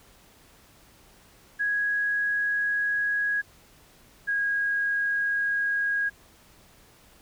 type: tone pair in turn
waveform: sine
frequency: 1660 / 1640.9 Hz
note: G#6 / G#6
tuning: -1 / -21 cents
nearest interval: unison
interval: 20 cents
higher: first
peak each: -23 dBFS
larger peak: neither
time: 1.59-3.42 / 4.27-6.1 s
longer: neither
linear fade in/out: 20 ms
effects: pink hiss -56 dBFS RMS until 7.21 s